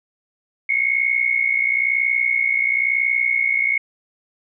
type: tone pair together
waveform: sine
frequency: 2156 / 2217 Hz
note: C#7 / C#7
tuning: -49 / 0 cents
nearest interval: unison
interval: 49 cents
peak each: -19 dBFS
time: 0.69-3.78 s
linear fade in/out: 5 ms
effects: none